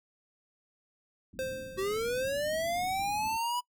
white low-pass noise, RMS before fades -48 dBFS, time 1.33-3.37 s, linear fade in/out 5 ms, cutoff 310 Hz, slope 96 dB/octave
square tone with exponential decay, 523.3 Hz, C5, in tune, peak -31 dBFS, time 1.39-2.41 s, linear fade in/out 0 ms, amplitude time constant 220 ms
square linear sweep, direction up, 371.5 to 987.8 Hz, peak -30 dBFS, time 1.77-3.61 s, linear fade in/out 20 ms
effects noise-tail reverb RT60 0.1 s tail -24 dB re dry

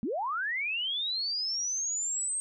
sine linear sweep, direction up, 192.7 to 8460 Hz, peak -29 dBFS, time 0.03-2.4 s, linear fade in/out 0 ms, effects none

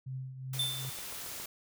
sine tone with tremolo, 130.81 Hz, C3, in tune, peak -35 dBFS, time 0.06-0.9 s, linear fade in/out 10 ms, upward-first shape triangle, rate 2.6 Hz, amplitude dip 65%
white noise, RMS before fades -42 dBFS, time 0.53-1.46 s, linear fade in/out 5 ms
square tone with exponential decay, 3550 Hz, A7, 15 cents sharp, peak -28 dBFS, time 0.59-1.15 s, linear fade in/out 5 ms, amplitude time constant 120 ms
click train, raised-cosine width 1 ms, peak -36 dBFS, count 5, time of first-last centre 0.85-1.4 s, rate 7.27 Hz
effects none

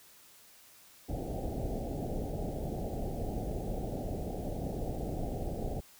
pink low-pass noise, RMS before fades -36 dBFS, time 1.08-5.81 s, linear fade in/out 20 ms, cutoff 790 Hz, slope 96 dB/octave, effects white hiss -58 dBFS RMS until 5.99 s

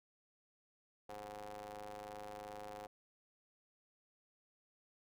sawtooth ring-modulated tone, 102.6 Hz, G#2, 21 cents flat, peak -40 dBFS, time 1.09-2.87 s, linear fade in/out 5 ms, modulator 628 Hz, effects none

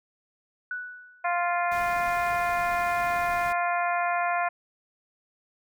sine tone with exponential decay, 1480 Hz, F#6, in tune, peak -28 dBFS, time 0.71-1.45 s, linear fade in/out 2 ms, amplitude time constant 160 ms
harmonic tone, 349.2 Hz, F4, in tune, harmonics 2 / 3 / 4 / 5 / 6 / 7, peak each -26 / -30 / -32 / -34 / -36 / -37 dBFS, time 1.24-4.49 s, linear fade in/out 10 ms
pink noise, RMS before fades -42 dBFS, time 1.71-3.53 s, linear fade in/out 10 ms
effects none

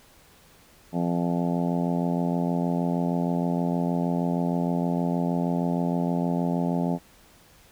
harmonic tone, 86.4 Hz, F2, 18 cents flat, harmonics 2 / 3 / 4 / 5 / 6 / 7 / 8 / 9 / 10, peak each -25 / -28 / -36 / -36 / -40 / -35 / -36 / -39 / -38 dBFS, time 0.92-6.99 s, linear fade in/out 50 ms, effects pink hiss -55 dBFS RMS until 7.71 s

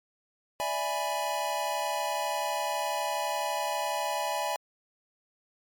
square chord, E dominant seventh, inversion third, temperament equal, 587.3 / 659.3 / 830.6 / 987.8 Hz, D5 / E5 / G#5 / B5, 0 / 0 / 0 / 0 cents, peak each -36 / -36 / -33 / -35 dBFS, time 0.6-4.56 s, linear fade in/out 0 ms, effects MP3 96 kbps

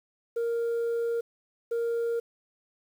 sine tone pair in turn, 466.2 / 466.2 Hz, A#4 / A#4, 0 / 0 cents, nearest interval unison, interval 0 cents, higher neither, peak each -23 dBFS, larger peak neither, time 0.36-1.21 / 1.71-2.2 s, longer first, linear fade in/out 10 ms, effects tanh soft clip ceiling -25 dBFS + 9-bit

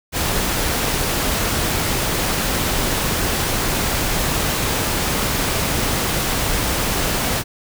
pink noise, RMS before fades -20 dBFS, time 0.12-7.44 s, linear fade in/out 50 ms, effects none

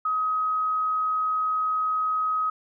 sine tone, 1265 Hz, D#6, 28 cents sharp, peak -22 dBFS, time 0.05-2.5 s, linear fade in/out 5 ms, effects none

